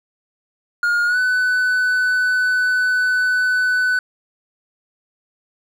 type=tone with pitch glide; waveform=triangle; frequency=1424 to 1499.1 Hz; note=F6 to F#6; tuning=+33 to +22 cents; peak=-13 dBFS; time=0.83-3.99 s; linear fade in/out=2 ms; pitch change=+89 cents; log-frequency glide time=1.06-1.18 s; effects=none